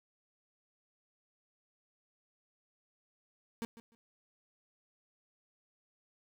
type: tone with echo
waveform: 35% pulse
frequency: 229.8 Hz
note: A#3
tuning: 25 cents flat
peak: -34 dBFS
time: 3.62-3.65 s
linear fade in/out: 0 ms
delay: 150 ms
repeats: 2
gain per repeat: -15 dB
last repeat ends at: 3.95 s
effects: none